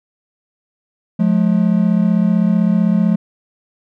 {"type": "tone pair together", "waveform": "triangle", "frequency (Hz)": [177.6, 213.3], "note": ["F3", "G#3"], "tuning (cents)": [29, 46], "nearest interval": "minor third", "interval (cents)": 317, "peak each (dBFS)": [-12, -12], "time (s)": [1.19, 3.16], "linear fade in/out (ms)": 10, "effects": []}